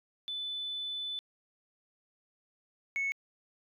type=tone pair in turn; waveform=sine; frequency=3500 / 2205 Hz; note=A7 / C#7; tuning=-10 / -10 cents; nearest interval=minor sixth; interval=800 cents; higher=first; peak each=-34 / -28 dBFS; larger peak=second; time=0.28-1.19 / 2.96-3.12 s; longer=first; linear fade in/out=0 ms; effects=tanh soft clip ceiling -27 dBFS